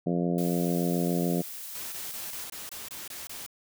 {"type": "harmonic tone", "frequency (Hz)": 87, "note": "F2", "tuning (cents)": -6, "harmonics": [2, 3, 4, 5, 6, 7, 8], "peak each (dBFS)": [-27, -31, -33, -35, -37, -38, -39], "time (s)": [0.06, 1.42], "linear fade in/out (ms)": 10}
{"type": "noise", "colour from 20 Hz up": "blue", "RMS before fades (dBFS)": -40, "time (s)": [0.38, 2.44], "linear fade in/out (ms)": 2}
{"type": "noise bursts", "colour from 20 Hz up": "white", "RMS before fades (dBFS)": -40, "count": 9, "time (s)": [1.75, 3.464], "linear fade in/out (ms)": 2, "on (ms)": 170, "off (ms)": 23}
{"effects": []}